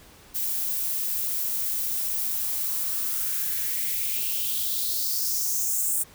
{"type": "noise with high-pass filter sweep", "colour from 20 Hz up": "violet", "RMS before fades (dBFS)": -27, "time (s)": [0.34, 6.04], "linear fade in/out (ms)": 20, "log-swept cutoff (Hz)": [200, 8600], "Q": 3.9, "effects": ["pink hiss -51 dBFS RMS until 6.14 s"]}